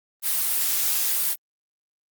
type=noise; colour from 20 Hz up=blue; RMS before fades=-23 dBFS; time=0.22-1.36 s; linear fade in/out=50 ms; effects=Opus 32 kbps